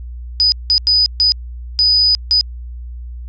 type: tone bursts at uneven times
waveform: sine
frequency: 4978 Hz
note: D#8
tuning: in tune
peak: -9 dBFS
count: 6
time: 0.4-0.52 / 0.7-0.78 / 0.87-1.06 / 1.2-1.32 / 1.79-2.15 / 2.31-2.41 s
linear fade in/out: 0 ms
effects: added 60 Hz sine -26 dBFS peak until 3.28 s + resampled to 16000 Hz